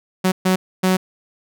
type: tone bursts at uneven times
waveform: sawtooth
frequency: 186.1 Hz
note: F#3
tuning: 10 cents sharp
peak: -10 dBFS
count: 3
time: 0.24-0.32 / 0.45-0.56 / 0.83-0.97 s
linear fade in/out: 10 ms
effects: none